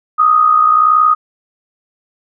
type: tone with amplitude modulation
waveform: sine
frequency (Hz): 1244.5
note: D#6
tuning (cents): 0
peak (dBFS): -4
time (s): 0.18-1.15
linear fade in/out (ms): 20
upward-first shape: sine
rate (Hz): 61.2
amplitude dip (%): 60
effects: none